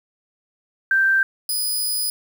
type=tone pair in turn; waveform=sine / 10% pulse; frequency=1568 / 4978 Hz; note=G6 / D#8; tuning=0 / 0 cents; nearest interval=octave + minor sixth; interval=2000 cents; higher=second; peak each=-14 dBFS; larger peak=neither; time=0.91-1.23 / 1.49-2.1 s; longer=second; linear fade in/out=2 ms; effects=8-bit